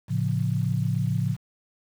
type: chord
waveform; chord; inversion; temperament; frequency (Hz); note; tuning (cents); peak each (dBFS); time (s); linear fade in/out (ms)
sine; A augmented; none; equal with one note detuned; 111.66 / 138.59 / 174.61; A2 / C#3 / E#3; +26 / 0 / 0; -26 / -26 / -28; 0.08-1.37; 50
effects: 8-bit